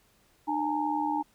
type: tone cluster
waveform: sine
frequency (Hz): 301.7 / 835 / 916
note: D4 / G#5 / A#5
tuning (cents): +47 / +9 / -31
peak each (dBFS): -31 / -30 / -31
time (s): 0.47-1.23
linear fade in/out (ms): 20
effects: pink hiss -65 dBFS RMS until 1.34 s